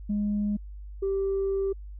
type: tone pair in turn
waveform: sine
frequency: 206.8 / 390.4 Hz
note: G#3 / G4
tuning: -7 / -7 cents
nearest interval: major seventh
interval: 1100 cents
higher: second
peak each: -23 dBFS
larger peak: neither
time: 0.09-0.57 / 1.02-1.73 s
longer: second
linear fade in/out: 10 ms
effects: tanh soft clip ceiling -21 dBFS + added 50 Hz sine -38 dBFS peak until 1.99 s